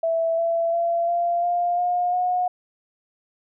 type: tone with pitch steps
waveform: sine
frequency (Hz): 659.3 / 669.7 / 680.2 / 690.9 / 701.7 / 712.8 / 724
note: E5 / E5 / F5 / F5 / F5 / F5 / F#5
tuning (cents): 0 / +27 / -46 / -19 / +8 / +35 / -38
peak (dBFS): -19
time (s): 0.03-2.48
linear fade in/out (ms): 5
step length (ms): 350
effects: none